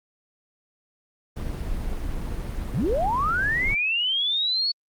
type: noise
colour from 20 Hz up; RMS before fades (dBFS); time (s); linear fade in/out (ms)
brown; -29; 1.36-3.75; 10
type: linear sweep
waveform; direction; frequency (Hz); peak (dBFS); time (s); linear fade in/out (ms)
sine; up; 77.78 to 4457; -21; 2.74-4.72; 10
effects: Opus 24 kbps